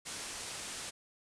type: low-pass noise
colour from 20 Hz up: white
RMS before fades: -43 dBFS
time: 0.05-0.91 s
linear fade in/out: 20 ms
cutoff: 9700 Hz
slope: 48 dB/octave
effects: none